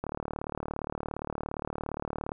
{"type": "click train", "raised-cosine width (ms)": 1, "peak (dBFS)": -19, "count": 86, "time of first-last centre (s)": [0.04, 2.319], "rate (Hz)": 37.3, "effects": []}